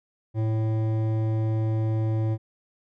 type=tone with hard clipping; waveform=sine; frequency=110.3 Hz; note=A2; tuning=5 cents sharp; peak=-24 dBFS; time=0.34-2.38 s; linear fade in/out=50 ms; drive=12 dB; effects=none